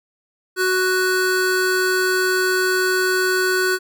square tone pair together, 371 / 1483 Hz, F#4 / F#6, +5 / +4 cents, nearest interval 2 octaves, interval 2399 cents, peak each -20 dBFS, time 0.56-3.79 s, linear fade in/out 50 ms, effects none

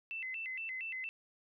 sine tone with vibrato, 2334 Hz, D7, 11 cents flat, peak -38 dBFS, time 0.11-1.09 s, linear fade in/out 0 ms, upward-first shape square, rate 4.3 Hz, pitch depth 230 cents each way, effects none

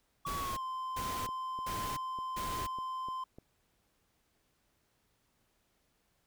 triangle tone with pitch glide, 1130 to 1036.2 Hz, C#6 to C6, +33 to -17 cents, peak -34 dBFS, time 0.25-3.24 s, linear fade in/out 5 ms, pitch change -150 cents, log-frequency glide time 0.38-0.63 s
pink noise bursts, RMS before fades -41 dBFS, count 4, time 0.26-2.67 s, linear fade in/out 10 ms, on 310 ms, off 390 ms
click train, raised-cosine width 2 ms, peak -36 dBFS, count 9, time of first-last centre 0.99-3.385 s, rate 3.34 Hz
effects pink hiss -75 dBFS RMS until 6.26 s

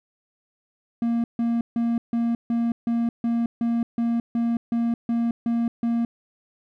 triangle tone bursts, 233.4 Hz, A#3, 2 cents sharp, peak -18 dBFS, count 14, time 1.02-6.05 s, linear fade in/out 2 ms, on 220 ms, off 150 ms, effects none

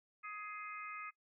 harmonic tone, 418.2 Hz, G#4, 12 cents sharp, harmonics 3 / 4 / 5 / 6, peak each -46 / -56 / -50 / -51 dBFS, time 0.23-1.11 s, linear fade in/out 20 ms, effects noise-tail reverb RT60 0.1 s tail -20 dB re dry

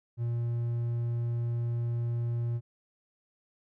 triangle tone, 118.2 Hz, A#2, 24 cents sharp, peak -26 dBFS, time 0.17-2.61 s, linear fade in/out 50 ms, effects none

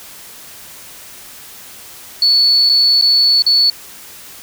sine tone with dropouts, 4435 Hz, C#8, in tune, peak -8 dBFS, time 2.22-3.7 s, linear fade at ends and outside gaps 2 ms, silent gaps 2.692-2.696 / 3.013-3.022 / 3.422-3.464 s, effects white hiss -36 dBFS RMS until 4.42 s

